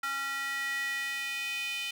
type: tone with high-pass filter sweep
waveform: square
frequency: 274.9 Hz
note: C#4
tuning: 14 cents flat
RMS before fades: -34 dBFS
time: 0.03-1.91 s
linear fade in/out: 5 ms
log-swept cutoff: 1500 to 2700 Hz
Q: 4.9
effects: none